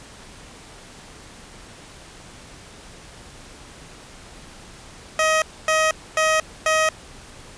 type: tone bursts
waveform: 15% pulse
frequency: 631 Hz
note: D#5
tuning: 24 cents sharp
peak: -10 dBFS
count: 4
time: 5.19-6.89 s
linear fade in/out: 2 ms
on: 230 ms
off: 260 ms
effects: pink hiss -43 dBFS RMS until 7.57 s + resampled to 22050 Hz